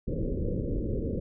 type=low-pass noise; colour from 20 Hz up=pink; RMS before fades=-30 dBFS; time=0.07-1.2 s; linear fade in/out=10 ms; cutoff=550 Hz; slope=96 dB/octave; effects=none